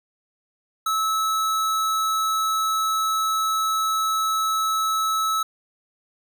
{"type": "tone", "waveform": "square", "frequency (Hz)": 1300, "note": "E6", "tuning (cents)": -24, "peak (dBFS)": -21, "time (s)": [0.86, 5.43], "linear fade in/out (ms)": 5, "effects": []}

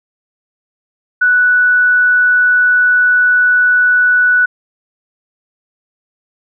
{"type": "tone", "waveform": "sine", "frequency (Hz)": 1480, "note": "F#6", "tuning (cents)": 0, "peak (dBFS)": -7, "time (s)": [1.21, 4.46], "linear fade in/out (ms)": 10, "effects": []}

